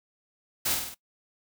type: noise with echo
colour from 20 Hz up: white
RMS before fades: -27 dBFS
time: 0.65-0.75 s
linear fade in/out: 10 ms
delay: 49 ms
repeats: 4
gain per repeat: -4 dB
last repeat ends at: 0.946 s
effects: noise-tail reverb RT60 0.1 s tail -20 dB re dry